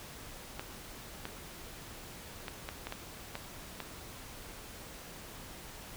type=clicks; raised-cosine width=0.3 ms; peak=-22 dBFS; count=8; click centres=0.595 / 1.254 / 2.482 / 2.689 / 2.87 / 2.924 / 3.354 / 3.803 s; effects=pink hiss -48 dBFS RMS until 5.96 s

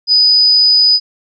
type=tone; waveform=sine; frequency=4978 Hz; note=D#8; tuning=in tune; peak=-6 dBFS; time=0.07-1 s; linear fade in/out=50 ms; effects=none

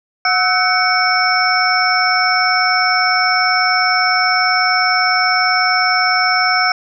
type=tone cluster; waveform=sine; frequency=732 / 1297 / 1503 / 2238 / 5350 Hz; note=F#5 / E6 / F#6 / C#7 / E8; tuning=-19 / -28 / +27 / +16 / +25 cents; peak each=-18 dBFS; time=0.25-6.72 s; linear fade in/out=2 ms; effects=none

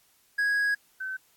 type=tone pair in turn; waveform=triangle / sine; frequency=1656 / 1530.8 Hz; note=G#6 / G6; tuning=-5 / -42 cents; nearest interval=minor second; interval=137 cents; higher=first; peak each=-21 / -31 dBFS; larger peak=first; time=0.38-0.75 / 1-1.17 s; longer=first; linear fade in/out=10 ms; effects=white hiss -64 dBFS RMS until 1.36 s + AAC 64 kbps

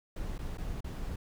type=noise with dropouts; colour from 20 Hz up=brown; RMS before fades=-37 dBFS; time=0.16-1.16 s; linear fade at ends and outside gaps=5 ms; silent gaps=0.381-0.389 / 0.574-0.581 / 0.807-0.843 s; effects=none

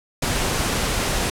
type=noise; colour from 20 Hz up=pink; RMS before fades=-22 dBFS; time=0.22-1.3 s; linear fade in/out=5 ms; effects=low-pass 11000 Hz 12 dB/octave

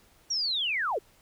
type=linear sweep; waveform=sine; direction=down; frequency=5750 to 340 Hz; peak=-26 dBFS; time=0.3-0.99 s; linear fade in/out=10 ms; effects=pink hiss -61 dBFS RMS until 1.21 s

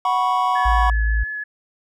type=chord; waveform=triangle; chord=F# suspended fourth; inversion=none; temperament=equal with one note detuned; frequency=740 / 982.6 / 1108.7 Hz; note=F#5 / B5 / C#6; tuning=0 / -9 / 0 cents; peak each=-19 dBFS; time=0.05-0.9 s; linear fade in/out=2 ms
type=tone with vibrato; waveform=sine; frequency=1706 Hz; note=G#6; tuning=46 cents sharp; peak=-25 dBFS; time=0.55-1.44 s; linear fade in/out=10 ms; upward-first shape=sine; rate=5.7 Hz; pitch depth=10 cents each way
type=tone; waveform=sine; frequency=55 Hz; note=A1; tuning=in tune; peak=-16 dBFS; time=0.65-1.24 s; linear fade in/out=10 ms
effects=none

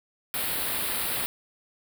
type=band-stop noise; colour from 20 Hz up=white; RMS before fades=-29 dBFS; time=0.34-1.26 s; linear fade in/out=0 ms; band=4500 to 8900 Hz; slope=48 dB/octave; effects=none

